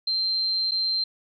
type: tone with dropouts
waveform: sine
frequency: 4142 Hz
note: C8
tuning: 18 cents flat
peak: -22 dBFS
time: 0.07-1.04 s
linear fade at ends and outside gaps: 5 ms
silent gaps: 0.711-0.717 s
effects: none